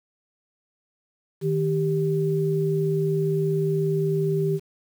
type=tone pair together; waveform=sine; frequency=155.96 / 393 Hz; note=D#3 / G4; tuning=+4 / +4 cents; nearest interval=octave + major third; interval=1600 cents; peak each=-23 dBFS; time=1.41-4.6 s; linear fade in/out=50 ms; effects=8-bit